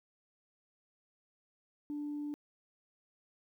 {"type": "tone", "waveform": "sine", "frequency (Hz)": 293.7, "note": "D4", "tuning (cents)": 0, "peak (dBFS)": -35, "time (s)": [1.9, 2.34], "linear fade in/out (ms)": 0, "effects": ["tanh soft clip ceiling -33 dBFS", "12-bit"]}